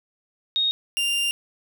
sine / 40% pulse tone pair in turn, 3729 / 2794 Hz, A#7 / F7, 0 / 0 cents, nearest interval perfect fourth, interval 500 cents, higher first, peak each -19 / -20 dBFS, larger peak first, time 0.56-0.71 / 0.97-1.31 s, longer second, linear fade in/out 0 ms, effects none

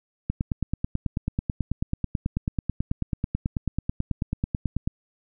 click train, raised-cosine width 5 ms, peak -12 dBFS, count 43, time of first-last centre 0.3-4.875 s, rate 9.18 Hz, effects none

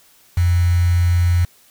sine tone with quantisation, 87.31 Hz, F2, in tune, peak -12 dBFS, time 0.37-1.45 s, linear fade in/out 5 ms, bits 5, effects white hiss -52 dBFS RMS until 1.7 s

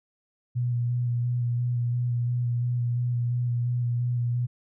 sine tone with vibrato, 121.2 Hz, B2, 32 cents flat, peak -23 dBFS, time 0.55-4.47 s, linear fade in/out 20 ms, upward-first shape square, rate 2.9 Hz, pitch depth 16 cents each way, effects none

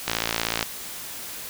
click train, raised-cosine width 0.2 ms, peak -5 dBFS, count 32, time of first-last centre 0.08-0.628 s, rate 56.6 Hz, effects white hiss -36 dBFS RMS until 1.49 s

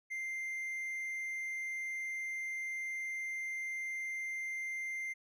triangle tone, 2093 Hz, C7, in tune, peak -35 dBFS, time 0.1-5.14 s, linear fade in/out 20 ms, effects none

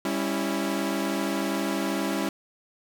sawtooth chord, C# diminished, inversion second, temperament equal with one note detuned, 198.96 / 277.2 / 329.6 Hz, G3 / C#4 / E4, +26 / 0 / 0 cents, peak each -26 dBFS, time 0.05-2.29 s, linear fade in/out 2 ms, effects none

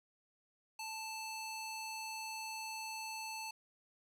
square tone with band-pass filter, 880 Hz, A5, in tune, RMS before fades -44 dBFS, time 0.79-3.51 s, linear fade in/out 5 ms, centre 5100 Hz, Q 0.53, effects 11-bit

